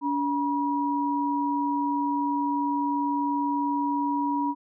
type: tone pair together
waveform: sine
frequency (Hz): 285.8 / 963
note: D4 / B5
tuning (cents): -47 / -44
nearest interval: octave + major sixth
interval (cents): 2103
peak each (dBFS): -26 / -26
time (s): 0.01-4.55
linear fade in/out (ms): 50
effects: none